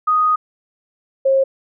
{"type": "tone pair in turn", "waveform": "sine", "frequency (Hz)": [1244.5, 537.6], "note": ["D#6", "C5"], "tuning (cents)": [0, 47], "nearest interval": "octave + minor third", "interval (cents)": 1453, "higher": "first", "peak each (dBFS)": [-12, -11], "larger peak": "second", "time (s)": [[0.07, 0.36], [1.25, 1.44]], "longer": "first", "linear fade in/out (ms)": 10, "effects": []}